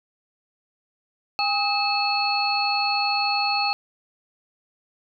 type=tone cluster; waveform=sine; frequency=813 / 1268 / 2610 / 4340 Hz; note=G#5 / D#6 / E7 / C#8; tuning=-37 / +32 / -18 / -37 cents; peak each=-24 / -30 / -26 / -25 dBFS; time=1.39-3.73 s; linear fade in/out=0 ms; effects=none